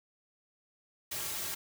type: noise with comb filter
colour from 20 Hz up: white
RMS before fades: -37 dBFS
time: 1.11-1.55 s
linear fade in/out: 10 ms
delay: 4 ms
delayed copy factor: -0.8
effects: none